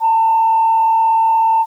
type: tone with frequency modulation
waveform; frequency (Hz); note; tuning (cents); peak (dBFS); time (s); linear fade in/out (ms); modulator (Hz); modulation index
sine; 898; A5; +35; -9; 0-1.66; 50; 36.9; 0.42
effects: tanh soft clip ceiling -5 dBFS + 8-bit